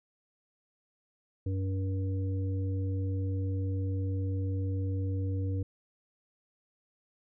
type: harmonic tone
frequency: 95.5 Hz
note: G2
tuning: 45 cents flat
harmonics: 1 / 3 / 5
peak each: -29 / -39 / -43 dBFS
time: 1.46-5.63 s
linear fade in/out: 5 ms
effects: none